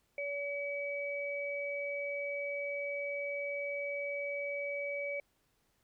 sine tone pair together, 570 / 2280 Hz, C#5 / C#7, +48 / +48 cents, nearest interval 2 octaves, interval 2400 cents, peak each -37 / -38 dBFS, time 0.18-5.2 s, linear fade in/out 2 ms, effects pink hiss -75 dBFS RMS until 5.83 s

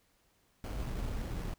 brown noise with sample-and-hold, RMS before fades -37 dBFS, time 0.64-1.54 s, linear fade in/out 2 ms, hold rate 3675 Hz, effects pink hiss -71 dBFS RMS until 1.58 s

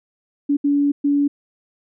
sine tone bursts at uneven times, 285.8 Hz, D4, 47 cents flat, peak -14 dBFS, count 3, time 0.49-0.57 / 0.64-0.92 / 1.04-1.28 s, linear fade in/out 10 ms, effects none

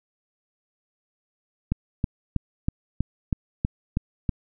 click train, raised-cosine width 5 ms, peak -10 dBFS, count 9, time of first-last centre 1.72-4.292 s, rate 3.11 Hz, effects none

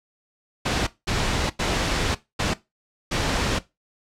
pink noise bursts at uneven times, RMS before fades -23 dBFS, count 5, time 0.65-0.87 / 1.07-1.5 / 1.59-2.15 / 2.39-2.54 / 3.11-3.59 s, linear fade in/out 10 ms, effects noise-tail reverb RT60 0.2 s tail -17 dB re dry + low-pass 6000 Hz 12 dB/octave

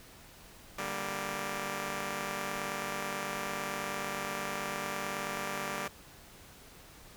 5% pulse chord, G minor, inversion second, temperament just, 147 / 196 / 235.2 Hz, D3 / G3 / Bb3, +2 / 0 / +16 cents, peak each -31 / -27 / -29 dBFS, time 0.78-5.88 s, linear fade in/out 5 ms, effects pink hiss -54 dBFS RMS until 7.16 s

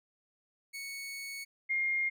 sawtooth / sine tone pair in turn, 2217 / 2126 Hz, C#7 / C7, 0 / +27 cents, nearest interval minor second, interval 73 cents, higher first, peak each -36 / -28 dBFS, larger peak second, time 0.73-1.45 / 1.69-2.1 s, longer first, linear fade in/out 20 ms, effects none

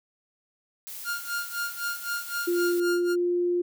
blue noise, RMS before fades -39 dBFS, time 0.87-2.8 s, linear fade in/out 0 ms
45% pulse tone with tremolo, 1408 Hz, F6, 14 cents sharp, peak -27 dBFS, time 1.04-3.16 s, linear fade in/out 50 ms, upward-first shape sine, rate 3.9 Hz, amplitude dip 90%
sine tone with pitch glide, 349.2 to 352.2 Hz, F4 to F4, 0 to +15 cents, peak -22 dBFS, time 2.47-3.62 s, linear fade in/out 10 ms, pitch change +15 cents, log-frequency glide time 2.58-3.29 s
effects none

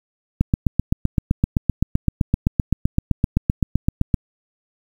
click train, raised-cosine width 5 ms, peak -3 dBFS, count 30, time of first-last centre 0.41-4.142 s, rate 7.77 Hz, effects 7-bit

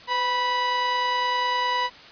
sawtooth tone pair together, 506 / 982.1 Hz, B4 / B5, +42 / -10 cents, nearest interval major seventh, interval 1148 cents, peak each -29 / -18 dBFS, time 0.07-1.9 s, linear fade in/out 50 ms, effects white hiss -45 dBFS RMS until 2.11 s + resampled to 11025 Hz

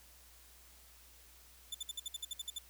sawtooth tone bursts, 3520 Hz, A7, in tune, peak -35 dBFS, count 11, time 1.72-2.586 s, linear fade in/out 5 ms, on 26 ms, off 58 ms, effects added 60 Hz sine -63 dBFS peak until 2.69 s + white hiss -61 dBFS RMS until 2.69 s

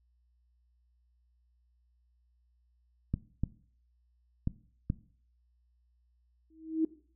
clicks, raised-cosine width 5 ms, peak -17 dBFS, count 4, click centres 3.14 / 3.436 / 4.474 / 4.901 s
sine tone with exponential growth, 319.5 Hz, D#4, 46 cents sharp, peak -22 dBFS, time 6.5-6.85 s, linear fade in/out 5 ms, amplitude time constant 74 ms
effects noise-tail reverb RT60 0.5 s tail -18 dB re dry + added 60 Hz sine -67 dBFS peak until 7.15 s

